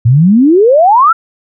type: exponential sweep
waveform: sine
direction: up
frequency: 110.3 to 1396 Hz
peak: -3 dBFS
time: 0.05-1.13 s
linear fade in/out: 10 ms
effects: none